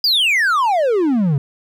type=exponential sweep; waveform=triangle; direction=down; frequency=4993 to 130.81 Hz; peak=-11 dBFS; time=0.04-1.38 s; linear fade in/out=2 ms; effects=none